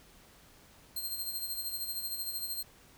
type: tone with tremolo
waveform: 5% pulse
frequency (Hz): 4186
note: C8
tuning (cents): 0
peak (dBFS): -26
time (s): 0.96-2.63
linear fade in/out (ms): 5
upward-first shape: sine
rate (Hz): 13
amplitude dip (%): 55
effects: pink hiss -59 dBFS RMS until 2.97 s